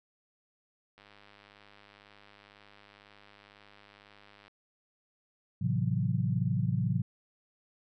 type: click train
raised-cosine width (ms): 0.3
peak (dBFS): -39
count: 358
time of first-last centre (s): 0.98-4.48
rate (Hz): 102
type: chord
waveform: sine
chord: F# half-diminished seventh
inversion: first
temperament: just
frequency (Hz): 111 / 133.2 / 166.5 / 185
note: A2 / C3 / E3 / F#3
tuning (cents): +16 / +31 / +18 / 0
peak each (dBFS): -31 / -31 / -33 / -34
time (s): 5.61-7.02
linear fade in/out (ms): 10
effects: none